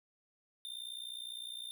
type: tone with amplitude modulation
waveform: square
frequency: 3607 Hz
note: A7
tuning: 42 cents sharp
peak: -39 dBFS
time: 0.65-1.71 s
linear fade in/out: 0 ms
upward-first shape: sine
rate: 59.9 Hz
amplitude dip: 85%
effects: none